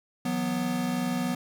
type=tone cluster; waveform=square; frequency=161.4 / 183.2 / 245.9 Hz; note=E3 / F#3 / B3; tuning=-36 / -17 / -7 cents; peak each=-38 / -32 / -29 dBFS; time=0.25-1.35 s; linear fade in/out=5 ms; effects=10-bit